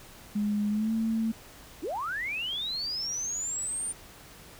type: tone with pitch glide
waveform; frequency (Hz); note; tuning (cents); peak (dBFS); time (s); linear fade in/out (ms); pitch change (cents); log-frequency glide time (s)
sine; 207.7 to 223.9; G#3 to A3; 0 to +30; -25; 0.35-1.32; 10; +130; 0.7-0.92
type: linear sweep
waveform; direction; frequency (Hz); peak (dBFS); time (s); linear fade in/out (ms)
sine; up; 252.2 to 9160; -30; 1.82-3.93; 20
effects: pink hiss -50 dBFS RMS until 4.59 s